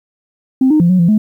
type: tone with pitch steps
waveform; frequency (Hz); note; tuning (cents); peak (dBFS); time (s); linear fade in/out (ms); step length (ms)
sine; 261.8 / 307 / 172.3 / 183.6 / 170.6 / 214; C4 / D#4 / F3 / F#3 / F3 / A3; +1 / -23 / -23 / -13 / -40 / -48; -6; 0.61-1.18; 5; 95
effects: tanh soft clip ceiling -3 dBFS + 8-bit